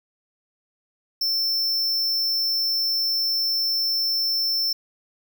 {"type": "tone", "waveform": "square", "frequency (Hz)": 5350, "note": "E8", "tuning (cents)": 25, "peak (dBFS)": -21, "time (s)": [1.21, 4.73], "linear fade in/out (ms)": 5, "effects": []}